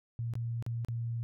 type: tone with dropouts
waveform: sine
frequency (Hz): 116.7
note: A#2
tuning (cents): +2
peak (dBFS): -32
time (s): 0.19-1.23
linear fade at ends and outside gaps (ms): 0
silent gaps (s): 0.337-0.354 / 0.625-0.664 / 0.848-0.885
effects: none